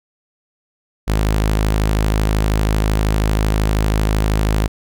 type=tone; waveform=sawtooth; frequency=52.8 Hz; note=G#1; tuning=29 cents sharp; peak=-10 dBFS; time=1.07-4.68 s; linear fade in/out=20 ms; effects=none